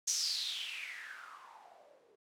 violet noise with low-pass filter sweep, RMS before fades -41 dBFS, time 0.07-2.16 s, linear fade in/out 10 ms, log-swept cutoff 6300 to 410 Hz, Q 6.8, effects none

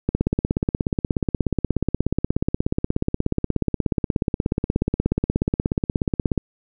click train, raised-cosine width 3 ms, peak -6 dBFS, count 106, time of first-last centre 0.09-6.377 s, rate 16.7 Hz, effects none

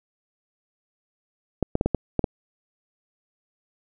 clicks, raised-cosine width 2 ms, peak -7 dBFS, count 7, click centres 1.627 / 1.754 / 1.811 / 1.86 / 1.947 / 2.193 / 2.242 s, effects none

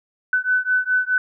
sine beating tone pair, 1502 / 1506.8 Hz, F#6 / F#6, +26 / +31 cents, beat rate 4.8 Hz, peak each -20 dBFS, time 0.33-1.18 s, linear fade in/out 2 ms, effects none

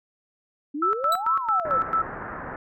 sine exponential two-way sweep, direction up then down, 277.2 to 1145 to 493.1 Hz, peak -27 dBFS, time 0.74-1.78 s, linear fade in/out 10 ms, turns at 1.36 s
sine tone with tremolo, 1318.5 Hz, E6, in tune, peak -19 dBFS, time 0.82-2.02 s, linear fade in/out 5 ms, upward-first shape square, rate 4.5 Hz, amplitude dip 80%
sawtooth tone with exponential decay, 3951 Hz, B7, in tune, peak -22 dBFS, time 1.12-1.22 s, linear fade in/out 2 ms, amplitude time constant 20 ms
white low-pass noise, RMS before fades -35 dBFS, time 1.65-2.56 s, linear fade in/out 2 ms, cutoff 1700 Hz, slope 48 dB/octave
effects none

